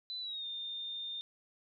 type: tone with pitch glide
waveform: sine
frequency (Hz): 4000 to 3626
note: B7 to A#7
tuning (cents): +21 to -49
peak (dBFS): -38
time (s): 0.1-1.21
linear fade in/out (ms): 0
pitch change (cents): -170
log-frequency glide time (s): 0.2-0.46
effects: none